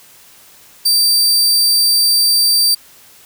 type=tone; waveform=sawtooth; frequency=4668 Hz; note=D8; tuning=11 cents flat; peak=-7 dBFS; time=0.85-2.75 s; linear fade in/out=10 ms; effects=white hiss -44 dBFS RMS until 3.25 s